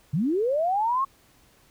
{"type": "linear sweep", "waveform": "sine", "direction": "up", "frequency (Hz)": [129.4, 1108.7], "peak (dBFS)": -21, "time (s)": [0.13, 1.05], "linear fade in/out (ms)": 10, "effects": ["pink hiss -59 dBFS RMS until 1.7 s"]}